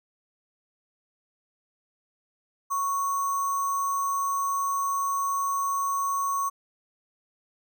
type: tone with sample-and-hold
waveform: sine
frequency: 1108.7 Hz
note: C#6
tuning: in tune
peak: -24 dBFS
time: 2.7-6.5 s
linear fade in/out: 20 ms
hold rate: 7350 Hz
effects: none